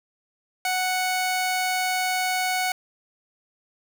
sawtooth tone pair together, 740 / 2220 Hz, F#5 / C#7, 0 / +2 cents, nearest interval octave + perfect fifth, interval 1902 cents, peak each -20 / -29 dBFS, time 0.65-2.72 s, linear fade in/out 2 ms, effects none

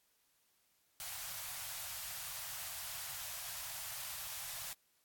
white band-stop noise, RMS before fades -44 dBFS, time 1-4.73 s, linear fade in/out 0 ms, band 150 to 600 Hz, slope 48 dB/octave, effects white hiss -75 dBFS RMS until 5.04 s + AAC 64 kbps

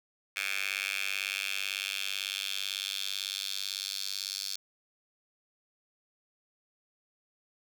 10% pulse tone with high-pass filter sweep, 98 Hz, G2, in tune, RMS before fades -35 dBFS, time 0.36-4.56 s, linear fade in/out 5 ms, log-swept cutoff 2200 to 4500 Hz, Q 3.1, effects none

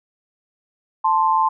sine tone pair together, 880 / 1046.5 Hz, A5 / C6, 0 / 0 cents, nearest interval minor third, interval 300 cents, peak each -17 dBFS, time 1.04-1.49 s, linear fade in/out 10 ms, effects none

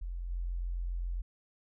sine tone with level steps, 43.69 Hz, F1, 1 cent sharp, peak -35 / -32 dBFS, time 0.01-1.22 s, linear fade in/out 10 ms, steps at 0.29 s, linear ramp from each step 20 ms, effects none

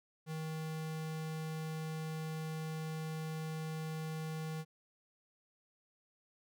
square tone, 158.1 Hz, D#3, 28 cents sharp, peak -39 dBFS, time 0.26-4.65 s, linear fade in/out 50 ms, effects none

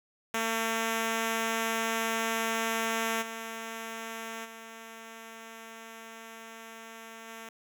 5% pulse tone with level steps, 225.7 Hz, A3, 44 cents sharp, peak -17 / -26 / -33 / -31 dBFS, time 0.34-7.49 s, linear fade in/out 2 ms, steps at 3.21 / 4.44 / 7.27 s, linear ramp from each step 20 ms, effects none

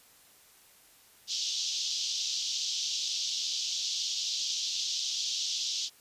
white band-pass noise, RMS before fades -33 dBFS, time 1.27-5.9 s, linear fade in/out 50 ms, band 3100 to 6200 Hz, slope 48 dB/octave, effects white hiss -59 dBFS RMS until 6 s + resampled to 32000 Hz

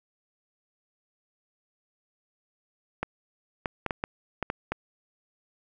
clicks, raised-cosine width 0.5 ms, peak -13 dBFS, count 8, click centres 3.03 / 3.658 / 3.863 / 3.908 / 4.039 / 4.427 / 4.501 / 4.72 s, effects none

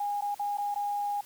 sine tone with dropouts, 818 Hz, G#5, 26 cents flat, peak -28 dBFS, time 0-1.21 s, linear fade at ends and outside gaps 5 ms, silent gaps 0.21-0.221 / 0.346-0.394 / 0.573-0.582 / 0.744-0.758 s, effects white hiss -53 dBFS RMS until 1.25 s

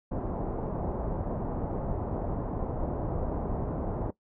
pink low-pass noise, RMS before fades -32 dBFS, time 0.11-4.11 s, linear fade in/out 10 ms, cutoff 860 Hz, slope 24 dB/octave, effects noise-tail reverb RT60 0.1 s tail -18 dB re dry

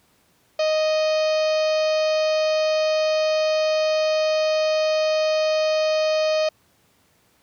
harmonic tone, 622.3 Hz, D#5, in tune, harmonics 1 / 2 / 3 / 4 / 5 / 6 / 7 / 8 / 9 / 10, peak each -18 / -33 / -38 / -32 / -36 / -40 / -34 / -37 / -46 / -44 dBFS, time 0.59-6.49 s, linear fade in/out 5 ms, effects pink hiss -61 dBFS RMS until 7.42 s + high-pass 80 Hz 12 dB/octave

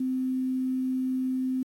sine tone with quantisation, 258.5 Hz, C4, 21 cents flat, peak -25 dBFS, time 0-1.63 s, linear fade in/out 5 ms, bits 9, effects AAC 48 kbps

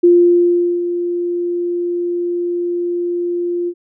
sine tone with ADSR envelope, 349.2 Hz, F4, in tune, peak -5 dBFS, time 0.03-3.74 s, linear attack 11 ms, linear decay 770 ms, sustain -11 dB, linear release 61 ms, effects none

